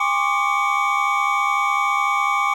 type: tone cluster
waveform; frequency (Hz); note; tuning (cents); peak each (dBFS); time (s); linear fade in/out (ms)
triangle; 808 / 1051 / 1125 / 1195 / 2255; G#5 / C6 / C#6 / D6 / C#7; -48 / +7 / +25 / +30 / +29; -23 / -24 / -22 / -20 / -22; 0-2.54; 5
effects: none